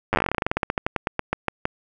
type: slowing click train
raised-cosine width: 0.5 ms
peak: -6 dBFS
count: 28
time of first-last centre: 0.13-1.654 s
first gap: 9 ms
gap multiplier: 1.12
effects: none